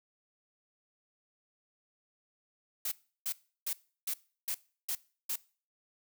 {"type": "noise bursts", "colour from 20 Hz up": "blue", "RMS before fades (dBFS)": -34, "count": 7, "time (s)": [2.85, 5.359], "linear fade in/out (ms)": 5, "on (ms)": 67, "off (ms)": 340, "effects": ["noise-tail reverb RT60 0.4 s tail -21 dB re dry"]}